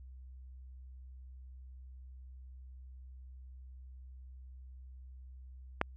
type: click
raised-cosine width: 0.5 ms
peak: -13 dBFS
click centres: 5.814 s
effects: added 64 Hz sine -48 dBFS peak until 5.96 s